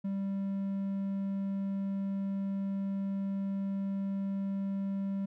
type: tone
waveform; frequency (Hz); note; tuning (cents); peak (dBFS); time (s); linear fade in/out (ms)
triangle; 196; G3; 0; -29; 0.04-5.26; 10
effects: none